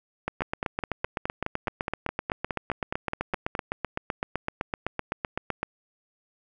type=two click trains; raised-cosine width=0.5 ms; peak=-13 / -12 dBFS; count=16 / 43; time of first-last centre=0.42-3.552 / 0.28-5.63 s; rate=4.79 / 7.85 Hz; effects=none